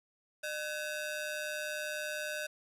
sawtooth ring-modulated tone, 1062 Hz, C6, 25 cents sharp, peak -29 dBFS, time 0.43-2.47 s, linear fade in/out 10 ms, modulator 456 Hz, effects resampled to 32000 Hz + 10-bit

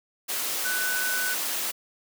sine tone in noise, 1500 Hz, F#6, 23 cents sharp, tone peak -27 dBFS, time 0.64-1.35 s, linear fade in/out 20 ms, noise white, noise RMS -29 dBFS, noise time 0.28-1.72 s, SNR -1 dB, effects high-pass 300 Hz 12 dB/octave

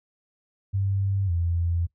sine tone with pitch glide, 98 to 85.31 Hz, G2 to F2, 0 to -40 cents, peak -22 dBFS, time 0.73-1.87 s, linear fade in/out 20 ms, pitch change -240 cents, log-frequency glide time 1.26-1.31 s, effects noise-tail reverb RT60 0.1 s tail -18 dB re dry

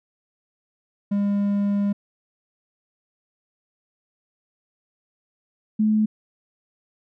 triangle / sine tone pair in turn, 202.1 / 215.1 Hz, G#3 / A3, -47 / -39 cents, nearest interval minor second, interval 108 cents, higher second, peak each -17 / -16 dBFS, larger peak second, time 1.11-1.93 / 5.79-6.06 s, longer first, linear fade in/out 10 ms, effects none

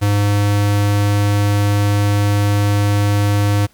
square tone, 102.3 Hz, G#2, 26 cents flat, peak -13 dBFS, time 0.01-3.67 s, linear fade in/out 20 ms, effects pink hiss -53 dBFS RMS until 3.73 s

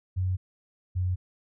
sine tone pair in turn, 92.5 / 91.17 Hz, F#2 / F#2, 0 / -25 cents, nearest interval unison, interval 25 cents, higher first, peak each -24 dBFS, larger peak neither, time 0.16-0.37 / 0.95-1.16 s, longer neither, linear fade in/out 20 ms, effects none

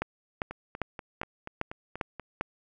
two click trains, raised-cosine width 0.5 ms, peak -14 / -23 dBFS, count 7 / 8, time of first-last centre 0.02-2.41 / 0.51-2.197 s, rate 2.51 / 4.15 Hz, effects none

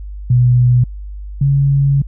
sine tone pair in turn, 123.47 / 139.23 Hz, B2 / C#3, 0 / +8 cents, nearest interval major second, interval 208 cents, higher second, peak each -7 / -9 dBFS, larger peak first, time 0.3-0.84 / 1.41-2.02 s, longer second, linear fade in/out 5 ms, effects added 50 Hz sine -25 dBFS peak until 2.07 s

